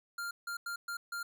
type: tone bursts at uneven times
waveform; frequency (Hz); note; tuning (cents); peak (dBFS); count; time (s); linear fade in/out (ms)
square; 1396.9; F6; 0; -37; 5; 0.18-0.31 / 0.47-0.57 / 0.66-0.76 / 0.88-0.97 / 1.12-1.23; 5
effects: none